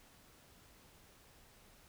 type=silence; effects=pink hiss -63 dBFS RMS until 1.88 s